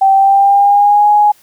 sine tone with pitch glide, 777 to 832.8 Hz, G5 to G#5, -16 to +5 cents, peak -5 dBFS, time 0.01-1.32 s, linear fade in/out 10 ms, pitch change +121 cents, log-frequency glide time 0.13-1.09 s, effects white hiss -48 dBFS RMS until 1.42 s

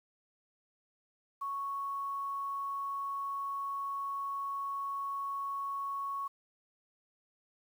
sine tone with quantisation, 1108.7 Hz, C#6, in tune, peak -34 dBFS, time 1.41-6.28 s, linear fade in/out 10 ms, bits 10, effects none

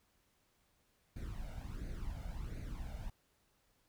brown noise with flanger, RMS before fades -43 dBFS, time 1.16-3.1 s, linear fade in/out 5 ms, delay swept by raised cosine 0.46 to 1.4 ms, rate 1.4 Hz, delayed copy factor +0.7, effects pink hiss -75 dBFS RMS until 3.88 s

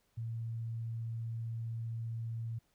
sine tone, 114.4 Hz, A#2, 32 cents flat, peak -36 dBFS, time 0.17-2.59 s, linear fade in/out 10 ms, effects pink hiss -75 dBFS RMS until 2.74 s

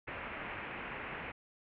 white low-pass noise, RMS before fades -43 dBFS, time 0.07-1.32 s, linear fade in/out 10 ms, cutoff 2600 Hz, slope 48 dB/octave, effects none

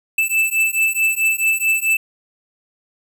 square beating tone pair, 2637 / 2641.6 Hz, E7 / E7, 0 / +3 cents, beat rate 4.6 Hz, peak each -19 / -19 dBFS, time 0.18-1.97 s, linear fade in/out 5 ms, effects none

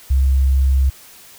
sine tone, 66.8 Hz, C2, 36 cents sharp, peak -11 dBFS, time 0.1-0.9 s, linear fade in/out 10 ms, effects white hiss -43 dBFS RMS until 1.38 s

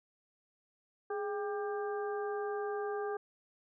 harmonic tone with a mistuned harmonic, 397.4 Hz, G4, 24 cents sharp, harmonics 1 / 2 / 3 / 4, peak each -35 / -41 / -45 / -47 dBFS, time 1.1-3.17 s, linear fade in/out 5 ms, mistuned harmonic 1, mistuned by +78 cents, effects none

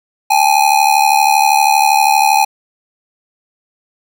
square ring-modulated tone, 830.6 Hz, G#5, in tune, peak -6 dBFS, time 0.3-2.45 s, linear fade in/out 10 ms, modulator 36.3 Hz, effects none

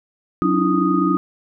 sine tone cluster, 184.3 / 279.7 / 304.4 / 334.6 / 1242 Hz, F#3 / C#4 / D#4 / E4 / D#6, -7 / +16 / -38 / +26 / -3 cents, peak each -21 dBFS, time 0.42-1.17 s, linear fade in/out 0 ms, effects none

